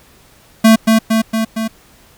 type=tone with echo; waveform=square; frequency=222.5 Hz; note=A3; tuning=20 cents sharp; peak=-5 dBFS; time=0.64-0.76 s; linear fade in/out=10 ms; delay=230 ms; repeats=4; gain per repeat=-3 dB; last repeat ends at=1.68 s; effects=pink hiss -47 dBFS RMS until 2.17 s